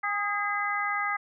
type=harmonic tone with a mistuned harmonic; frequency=406.7 Hz; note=G#4; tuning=36 cents flat; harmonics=2 / 3 / 4 / 5; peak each=-33 / -30 / -34 / -31 dBFS; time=0.03-1.17 s; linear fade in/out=10 ms; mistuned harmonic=3; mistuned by=+34 cents; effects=none